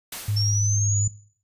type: noise with exponential decay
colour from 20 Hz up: white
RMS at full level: -31 dBFS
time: 0.12-0.91 s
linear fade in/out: 5 ms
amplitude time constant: 170 ms
type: tone with pitch glide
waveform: sine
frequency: 103.83 to 102.87 Hz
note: G#2 to G#2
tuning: 0 to -16 cents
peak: -21 dBFS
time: 0.28-1.08 s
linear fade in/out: 5 ms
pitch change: -16 cents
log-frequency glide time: 0.63-0.73 s
type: linear sweep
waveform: sine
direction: up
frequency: 5390 to 7040 Hz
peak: -24 dBFS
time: 0.36-1.08 s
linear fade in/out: 10 ms
effects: noise-tail reverb RT60 0.5 s tail -18 dB re dry + resampled to 32000 Hz